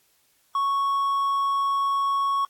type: tone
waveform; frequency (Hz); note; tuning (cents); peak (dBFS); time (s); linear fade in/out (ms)
triangle; 1108; C#6; -1; -19; 0.55-2.45; 2
effects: white hiss -64 dBFS RMS until 2.49 s + AAC 64 kbps